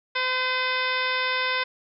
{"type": "harmonic tone with a mistuned harmonic", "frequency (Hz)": 511, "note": "C5", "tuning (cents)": -41, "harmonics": [1, 2, 3, 4, 5, 6, 7, 8, 9, 10], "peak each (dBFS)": [-33, -29, -29, -29, -32, -38, -32, -41, -40, -36], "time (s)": [0.15, 1.64], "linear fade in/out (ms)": 10, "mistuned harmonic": 5, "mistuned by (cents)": -15, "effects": []}